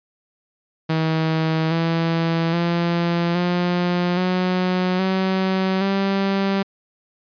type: tone with pitch steps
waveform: sawtooth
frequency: 160 / 165.45 / 171.09 / 176.92 / 182.94 / 189.18 / 195.62 Hz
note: D#3 / E3 / F3 / F3 / F#3 / F#3 / G3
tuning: +49 / +7 / -35 / +23 / -19 / +39 / -3 cents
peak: -14 dBFS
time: 0.89-6.63 s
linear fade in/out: 10 ms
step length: 820 ms
effects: resampled to 11025 Hz